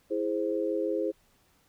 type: chord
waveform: sine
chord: E augmented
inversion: none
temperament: equal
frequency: 329.6 / 415.3 / 523.3 Hz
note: E4 / G#4 / B#4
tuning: 0 / 0 / 0 cents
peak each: -31 dBFS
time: 0.1-1.12 s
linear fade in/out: 20 ms
effects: pink hiss -66 dBFS RMS until 1.68 s